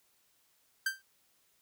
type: tone with exponential decay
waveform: 45% pulse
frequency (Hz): 1568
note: G6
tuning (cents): 0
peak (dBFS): -26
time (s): 0.86-1.02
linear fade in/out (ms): 5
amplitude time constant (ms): 33
effects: white hiss -71 dBFS RMS until 1.61 s